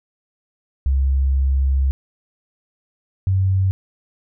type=tone pair in turn; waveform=sine; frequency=67.3 / 95.18 Hz; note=C2 / F#2; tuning=+49 / +49 cents; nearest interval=tritone; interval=600 cents; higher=second; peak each=-14 dBFS; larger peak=neither; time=0.86-1.91 / 3.27-3.71 s; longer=first; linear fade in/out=0 ms; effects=none